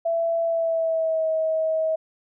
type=tone with pitch glide; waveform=sine; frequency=667 to 638 Hz; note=E5 to D#5; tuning=+20 to +43 cents; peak=-20 dBFS; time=0.05-1.96 s; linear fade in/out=10 ms; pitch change=-77 cents; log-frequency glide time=0.44-1.28 s; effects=none